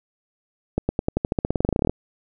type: accelerating click train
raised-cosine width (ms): 2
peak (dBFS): -7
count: 21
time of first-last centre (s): 0.78-1.896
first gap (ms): 110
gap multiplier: 0.92
effects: none